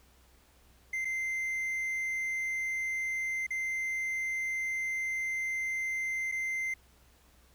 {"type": "tone with dropouts", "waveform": "triangle", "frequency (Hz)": 2081, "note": "C7", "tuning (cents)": -10, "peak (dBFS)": -29, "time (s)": [0.93, 6.74], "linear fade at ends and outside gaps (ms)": 5, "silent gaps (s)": [[1.048, 1.052], [3.467, 3.505], [6.316, 6.321]], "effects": ["added 63 Hz sine -63 dBFS peak until 7.54 s", "pink hiss -64 dBFS RMS until 7.54 s"]}